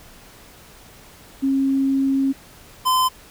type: tone pair in turn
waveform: sine / square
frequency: 270.7 / 1026.2 Hz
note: C#4 / C6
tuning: -41 / -34 cents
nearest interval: octave + major seventh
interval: 2307 cents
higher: second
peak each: -16 dBFS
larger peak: neither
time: 1.42-2.33 / 2.85-3.09 s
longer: first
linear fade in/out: 20 ms
effects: pink hiss -46 dBFS RMS until 3.3 s